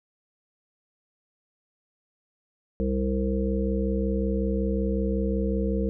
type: harmonic tone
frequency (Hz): 65.41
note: C2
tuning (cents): 0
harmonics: 1 / 3 / 5 / 7 / 8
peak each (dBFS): -27 / -27 / -33 / -30 / -35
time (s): 2.8-5.89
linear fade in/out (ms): 0
effects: none